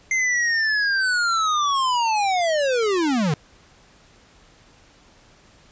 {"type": "linear sweep", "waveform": "square", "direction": "down", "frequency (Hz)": [2093, 137.6], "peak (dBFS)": -19, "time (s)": [0.11, 3.34], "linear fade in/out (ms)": 2, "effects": ["pink hiss -53 dBFS RMS until 5.71 s", "resampled to 16000 Hz"]}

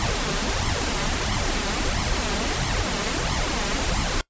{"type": "noise with flanger", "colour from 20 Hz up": "pink", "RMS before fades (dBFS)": -24, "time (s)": [0, 4.21], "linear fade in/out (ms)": 0, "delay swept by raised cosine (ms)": [0.93, 5.03], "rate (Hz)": 1.5, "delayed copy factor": 0.65, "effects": ["noise-tail reverb RT60 0.1 s tail -22 dB re dry", "resampled to 16000 Hz"]}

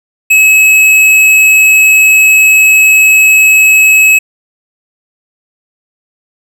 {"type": "tone with tanh clipping", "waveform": "sine", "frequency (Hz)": 2573, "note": "E7", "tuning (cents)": -43, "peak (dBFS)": -4, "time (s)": [0.3, 4.19], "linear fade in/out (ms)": 10, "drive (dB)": 14, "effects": []}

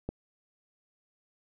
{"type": "click", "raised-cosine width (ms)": 2, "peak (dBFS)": -20, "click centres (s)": 0.09, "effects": []}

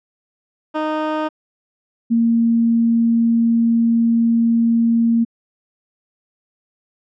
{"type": "tone pair in turn", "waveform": ["15% pulse", "sine"], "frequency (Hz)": [309, 231], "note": ["D#4", "A#3"], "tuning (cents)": [-12, -16], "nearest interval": "perfect fourth", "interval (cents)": 504, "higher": "first", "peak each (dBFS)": -12, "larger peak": "neither", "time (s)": [[0.74, 1.29], [2.1, 5.25]], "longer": "second", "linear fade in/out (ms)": 20, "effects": ["low-pass 2000 Hz 12 dB/octave"]}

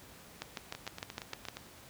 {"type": "two click trains", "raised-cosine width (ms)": 0.2, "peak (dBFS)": [-20, -24], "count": [8, 8], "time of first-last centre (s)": [[0.42, 1.485], [0.75, 1.57]], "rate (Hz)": [6.57, 8.54], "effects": ["pink hiss -54 dBFS RMS until 1.89 s", "high-pass 60 Hz 12 dB/octave"]}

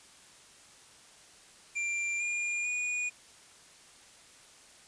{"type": "tone with pitch steps", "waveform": "square", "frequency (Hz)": [2372, 2413, 2456], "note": ["D7", "D7", "D#7"], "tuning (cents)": [17, 46, -23], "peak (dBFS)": -31, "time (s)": [1.75, 3.1], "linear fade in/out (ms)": 20, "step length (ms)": 450, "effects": ["white hiss -56 dBFS RMS until 4.87 s", "resampled to 22050 Hz"]}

